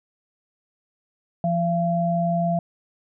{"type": "tone pair together", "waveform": "sine", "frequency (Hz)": [171.19, 682], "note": ["F3", "F5"], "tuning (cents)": [-34, -41], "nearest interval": "2 octaves", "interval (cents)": 2393, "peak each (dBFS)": -22, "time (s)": [1.44, 2.59], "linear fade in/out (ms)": 2, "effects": []}